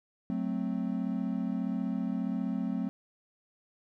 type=chord; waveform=triangle; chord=F# diminished; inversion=none; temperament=equal; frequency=185 / 220 / 261.6 Hz; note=F#3 / A3 / C4; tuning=0 / 0 / 0 cents; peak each=-32 dBFS; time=0.3-2.89 s; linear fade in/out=0 ms; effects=none